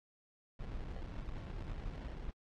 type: noise with sample-and-hold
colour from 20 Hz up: brown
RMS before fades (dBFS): -43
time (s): 0.59-2.31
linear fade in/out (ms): 5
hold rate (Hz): 1225
effects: low-pass 4000 Hz 12 dB/octave + AAC 48 kbps